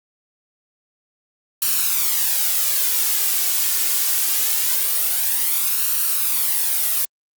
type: noise with flanger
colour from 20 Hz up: blue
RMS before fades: -19 dBFS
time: 1.62-7.05 s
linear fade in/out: 2 ms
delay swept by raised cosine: 0.7 to 2.8 ms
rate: 0.23 Hz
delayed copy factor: +0.55
effects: Opus 48 kbps